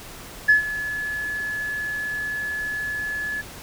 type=tone with ADSR envelope; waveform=sine; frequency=1711 Hz; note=A6; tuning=49 cents flat; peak=-9 dBFS; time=0.48-3.42 s; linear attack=16 ms; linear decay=120 ms; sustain=-16 dB; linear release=18 ms; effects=tanh soft clip ceiling -7 dBFS + pink hiss -40 dBFS RMS until 3.62 s